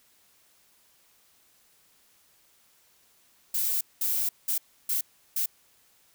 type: noise bursts at uneven times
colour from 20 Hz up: violet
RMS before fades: -27 dBFS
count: 5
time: 3.54-3.81 / 4.01-4.29 / 4.48-4.58 / 4.89-5.01 / 5.36-5.46 s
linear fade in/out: 5 ms
effects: white hiss -63 dBFS RMS until 6.14 s